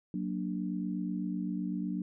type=chord; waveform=sine; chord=Gb augmented; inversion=none; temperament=equal; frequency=185 / 233.1 / 293.7 Hz; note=Gb3 / Bb3 / D4; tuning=0 / 0 / 0 cents; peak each=-34 / -38 / -37 dBFS; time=0.14-2.02 s; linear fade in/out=2 ms; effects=none